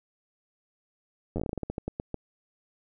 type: slowing click train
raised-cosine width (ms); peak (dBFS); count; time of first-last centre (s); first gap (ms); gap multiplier
2; -18; 16; 1.36-2.143; 10; 1.21
effects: none